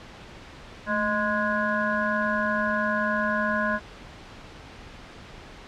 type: harmonic tone with a mistuned harmonic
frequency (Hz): 207.7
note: G#3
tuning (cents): 0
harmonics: 1 / 3 / 5 / 7 / 8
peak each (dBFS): -29 / -29 / -29 / -29 / -29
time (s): 0.86-3.8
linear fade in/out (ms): 50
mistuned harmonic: 1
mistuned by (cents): +75
effects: pink hiss -44 dBFS RMS until 5.67 s + low-pass 4000 Hz 12 dB/octave